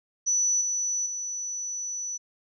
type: tone with level steps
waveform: sine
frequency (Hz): 5950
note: F#8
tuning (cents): +9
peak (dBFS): -21 / -25 / -30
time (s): 0.26-2.18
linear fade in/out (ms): 20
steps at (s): 0.61 / 1.06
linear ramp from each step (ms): 2
effects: none